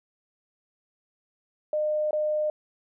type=tone with dropouts; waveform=sine; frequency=608 Hz; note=D#5; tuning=40 cents flat; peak=-23 dBFS; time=1.73-2.5 s; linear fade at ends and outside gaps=2 ms; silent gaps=2.109-2.13 s; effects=none